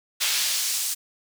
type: noise with high-pass filter sweep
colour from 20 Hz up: brown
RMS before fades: -25 dBFS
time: 0.2-0.95 s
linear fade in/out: 20 ms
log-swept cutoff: 3300 to 7200 Hz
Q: 0.92
effects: none